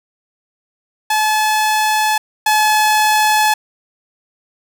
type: tone pair in turn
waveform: sawtooth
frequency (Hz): 860 / 856.4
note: A5 / A5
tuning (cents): -40 / -47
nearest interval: unison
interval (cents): 7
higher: first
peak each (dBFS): -9 / -7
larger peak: second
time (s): 1.1-2.18 / 2.46-3.54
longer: neither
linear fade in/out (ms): 5
effects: none